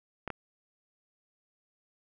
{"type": "clicks", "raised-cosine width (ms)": 0.5, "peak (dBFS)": -20, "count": 2, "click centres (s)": [0.277, 0.303], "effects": []}